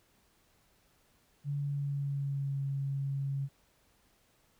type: tone with pitch glide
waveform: sine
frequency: 143 to 138.05 Hz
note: D3 to C#3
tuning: -46 to -7 cents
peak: -31 dBFS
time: 1.44-3.49 s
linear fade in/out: 50 ms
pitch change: -61 cents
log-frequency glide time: 1.56-2.61 s
effects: pink hiss -69 dBFS RMS until 4.59 s